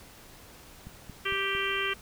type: click train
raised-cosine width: 5 ms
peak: -31 dBFS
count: 4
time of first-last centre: 0.87-1.55 s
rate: 4.41 Hz
type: harmonic tone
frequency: 392 Hz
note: G4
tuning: in tune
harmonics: 1 / 3 / 4 / 5 / 6 / 7 / 8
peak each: -35 / -35 / -35 / -35 / -35 / -35 / -35 dBFS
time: 1.25-1.94 s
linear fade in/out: 10 ms
effects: pink hiss -51 dBFS RMS until 2.01 s